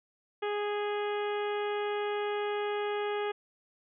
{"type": "harmonic tone", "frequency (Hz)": 413.9, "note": "G#4", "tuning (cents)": -6, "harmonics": [1, 2, 3, 4, 5, 6, 7, 8], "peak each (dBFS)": [-31, -37, -41, -43, -45, -47, -48, -49], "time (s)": [0.42, 3.32], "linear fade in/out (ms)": 10, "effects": []}